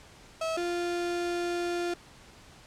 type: tone pair in turn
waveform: 35% pulse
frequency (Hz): 648 / 348.5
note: E5 / F4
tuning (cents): -30 / -4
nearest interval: major seventh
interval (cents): 1074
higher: first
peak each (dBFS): -27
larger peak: neither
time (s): 0.41-0.57 / 0.57-1.94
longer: second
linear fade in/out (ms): 5
effects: pink hiss -53 dBFS RMS until 2.66 s + low-pass 8000 Hz 12 dB/octave